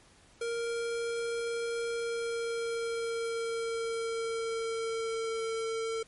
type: tone with pitch glide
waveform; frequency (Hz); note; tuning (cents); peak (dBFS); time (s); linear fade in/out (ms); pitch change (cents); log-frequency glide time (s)
square; 466.2 to 450.6; A#4 to A4; 0 to +41; -32; 0.41-6.03; 5; -59; 1.93-5.45
effects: pink hiss -60 dBFS RMS until 6.07 s + MP3 48 kbps